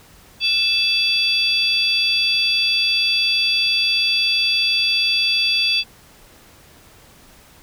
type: tone cluster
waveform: sine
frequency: 2632 / 3431 / 4663 Hz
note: E7 / A7 / D8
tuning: -3 / -44 / -13 cents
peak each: -19 dBFS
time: 0.4-5.84 s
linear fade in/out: 50 ms
effects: tanh soft clip ceiling -8 dBFS + pink hiss -48 dBFS RMS until 7.62 s